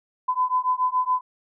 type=beating tone pair; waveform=sine; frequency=1007 / 1014.1 Hz; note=B5 / B5; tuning=+33 / +46 cents; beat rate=7.1 Hz; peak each=-23 dBFS; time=0.28-1.21 s; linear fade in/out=10 ms; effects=none